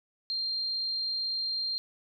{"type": "tone", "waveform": "sine", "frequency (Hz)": 4186, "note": "C8", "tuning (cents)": 0, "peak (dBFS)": -29, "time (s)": [0.3, 1.78], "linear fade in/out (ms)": 0, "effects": []}